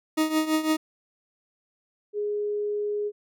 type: tone with tremolo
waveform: 40% pulse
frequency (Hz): 313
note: D#4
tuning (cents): +10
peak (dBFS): -18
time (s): 0.17-0.77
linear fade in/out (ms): 10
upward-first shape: triangle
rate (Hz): 6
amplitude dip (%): 80
type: tone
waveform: sine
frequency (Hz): 415.3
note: G#4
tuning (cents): 0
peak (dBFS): -25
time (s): 2.13-3.12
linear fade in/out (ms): 50
effects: none